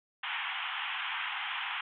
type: band-pass noise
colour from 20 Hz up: white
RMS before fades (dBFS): -36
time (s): 0.23-1.81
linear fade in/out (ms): 5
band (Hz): 770 to 3300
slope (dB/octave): 96
effects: none